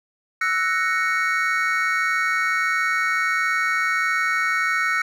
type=chord; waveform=triangle; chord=F# dominant seventh; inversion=third; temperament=equal; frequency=1318.5 / 1480 / 1864.7 / 2217 Hz; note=E6 / F#6 / A#6 / C#7; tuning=0 / 0 / 0 / 0 cents; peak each=-23 dBFS; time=0.41-5.02 s; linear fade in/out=5 ms; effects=none